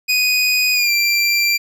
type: tone with pitch glide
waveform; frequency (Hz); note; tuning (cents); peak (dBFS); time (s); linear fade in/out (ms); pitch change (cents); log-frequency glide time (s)
25% pulse; 2489 to 2362; D#7 to D7; 0 to +9; -10; 0.08-1.58; 20; -91; 0.73-0.91
effects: none